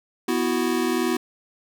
square chord, B suspended fourth, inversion none, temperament equal, 246.9 / 329.6 / 370 Hz, B3 / E4 / F#4, 0 / 0 / 0 cents, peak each -26 dBFS, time 0.28-1.17 s, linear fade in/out 5 ms, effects none

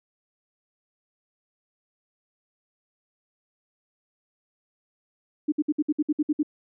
sine tone bursts, 300.6 Hz, D4, 40 cents sharp, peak -19 dBFS, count 10, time 5.48-6.431 s, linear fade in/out 10 ms, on 42 ms, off 59 ms, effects none

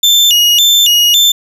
35% pulse tone with vibrato, 3200 Hz, G7, 35 cents sharp, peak -4 dBFS, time 0.03-1.32 s, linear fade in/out 5 ms, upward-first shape square, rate 1.8 Hz, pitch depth 180 cents each way, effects none

